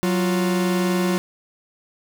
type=tone pair together; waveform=45% pulse; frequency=184.98 / 349.2 Hz; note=F#3 / F4; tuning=0 / 0 cents; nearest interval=major seventh; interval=1100 cents; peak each=-20 / -23 dBFS; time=0.03-1.18 s; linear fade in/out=0 ms; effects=none